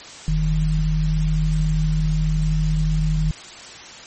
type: tone pair together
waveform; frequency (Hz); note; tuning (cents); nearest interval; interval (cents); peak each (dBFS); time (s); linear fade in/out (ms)
sine; 43.69 / 155.7; F1 / D#3; +1 / +2; octave + minor seventh; 2201; -19; 0.28-3.31; 0
effects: white hiss -38 dBFS RMS until 4.06 s + MP3 32 kbps